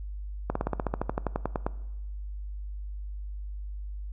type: slowing click train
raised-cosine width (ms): 1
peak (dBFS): -13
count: 16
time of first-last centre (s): 0.5-1.665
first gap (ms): 54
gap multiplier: 1.05
effects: noise-tail reverb RT60 1.0 s tail -19 dB re dry + added 50 Hz sine -34 dBFS peak until 4.12 s